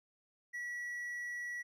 triangle tone, 1937 Hz, B6, 34 cents flat, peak -37 dBFS, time 0.53-1.63 s, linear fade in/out 20 ms, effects none

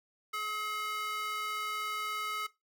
square tone with high-pass filter, 425.9 Hz, G#4, 44 cents sharp, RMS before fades -36 dBFS, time 0.33-2.47 s, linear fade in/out 10 ms, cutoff 1500 Hz, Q 3.4, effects noise-tail reverb RT60 0.2 s tail -19 dB re dry

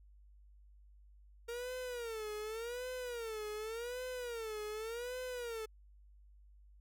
45% pulse tone with vibrato, 463.2 Hz, A#4, 11 cents flat, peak -40 dBFS, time 1.48-5.66 s, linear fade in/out 10 ms, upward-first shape sine, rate 0.87 Hz, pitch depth 160 cents each way, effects added 50 Hz sine -58 dBFS peak until 6.8 s

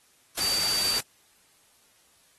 sine tone in noise, 4624 Hz, D8, 28 cents flat, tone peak -25 dBFS, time 0.4-0.99 s, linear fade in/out 10 ms, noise white, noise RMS -29 dBFS, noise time 0.37-1.01 s, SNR +1 dB, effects white hiss -62 dBFS RMS until 2.38 s + AAC 32 kbps

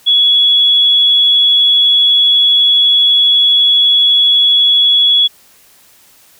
sine tone, 3372 Hz, G#7, 26 cents sharp, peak -6 dBFS, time 0.06-5.28 s, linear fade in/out 20 ms, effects white hiss -46 dBFS RMS until 6.39 s

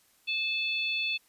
harmonic tone, 871 Hz, A5, 18 cents flat, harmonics 3 / 4 / 5, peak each -29 / -34 / -38 dBFS, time 0.27-1.18 s, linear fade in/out 20 ms, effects white hiss -65 dBFS RMS until 1.28 s + resampled to 32000 Hz

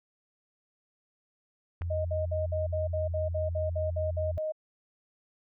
sine tone with pitch glide, 85.4 to 84.76 Hz, F2 to E2, -38 to +49 cents, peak -30 dBFS, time 1.81-4.38 s, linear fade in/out 0 ms, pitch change -13 cents, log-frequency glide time 2.92-3.06 s
click, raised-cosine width 0.5 ms, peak -27 dBFS, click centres 1.819 s
sine tone bursts, 622.3 Hz, D#5, in tune, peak -29 dBFS, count 13, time 1.9-4.522 s, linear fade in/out 10 ms, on 150 ms, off 56 ms
effects none

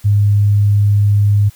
sine tone, 102.5 Hz, G#2, 22 cents flat, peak -8 dBFS, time 0.04-1.5 s, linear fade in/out 20 ms, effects white hiss -46 dBFS RMS until 1.55 s

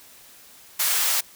white high-pass noise, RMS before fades -22 dBFS, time 0.79-1.21 s, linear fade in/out 10 ms, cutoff 800 Hz, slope 12 dB/octave, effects white hiss -49 dBFS RMS until 1.35 s

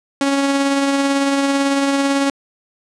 sawtooth tone with tremolo, 277.2 Hz, C#4, in tune, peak -9 dBFS, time 0.21-2.3 s, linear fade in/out 2 ms, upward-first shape triangle, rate 18 Hz, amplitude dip 35%, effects resampled to 22050 Hz + 8-bit

